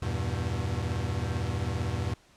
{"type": "chord", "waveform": "40% pulse", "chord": "E minor", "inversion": "none", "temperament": "equal with one note detuned", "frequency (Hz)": [82.41, 98, 120.37], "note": ["E2", "G2", "B2"], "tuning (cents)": [0, 0, -44], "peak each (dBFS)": -32, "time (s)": [0.02, 2.14], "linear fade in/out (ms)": 5, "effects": ["pink hiss -60 dBFS RMS until 2.36 s", "low-pass 8000 Hz 12 dB/octave"]}